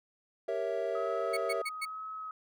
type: chord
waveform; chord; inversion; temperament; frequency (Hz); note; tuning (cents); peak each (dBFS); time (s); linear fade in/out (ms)
triangle; G diminished seventh; none; equal; 392 / 466.2 / 554.4 / 659.3; G4 / Bb4 / Db5 / Fb5; 0 / 0 / 0 / 0; -36 / -34 / -35 / -33; 0.48-1.62; 5
type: tone with vibrato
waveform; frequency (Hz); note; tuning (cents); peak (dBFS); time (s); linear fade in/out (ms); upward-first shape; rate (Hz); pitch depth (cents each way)
sine; 1269; D#6; +34; -38; 0.95-2.31; 2; sine; 1.1; 21
type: tone bursts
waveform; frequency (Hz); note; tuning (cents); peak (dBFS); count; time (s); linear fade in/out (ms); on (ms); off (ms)
35% pulse; 2217; C#7; 0; -31; 4; 1.33-1.854; 10; 41; 120
effects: none